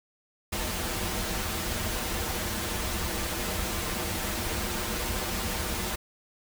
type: noise with comb filter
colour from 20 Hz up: pink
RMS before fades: -31 dBFS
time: 0.52-5.96 s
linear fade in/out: 10 ms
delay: 7.2 ms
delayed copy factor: -0.7
effects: none